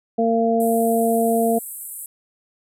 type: harmonic tone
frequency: 228.7 Hz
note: A#3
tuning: 33 cents flat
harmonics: 1 / 2 / 3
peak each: -20 / -20 / -20 dBFS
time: 0.18-1.59 s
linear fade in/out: 10 ms
type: band-pass noise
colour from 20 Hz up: white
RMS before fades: -34 dBFS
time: 0.6-2.06 s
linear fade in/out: 2 ms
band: 7900 to 14000 Hz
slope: 96 dB/octave
effects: none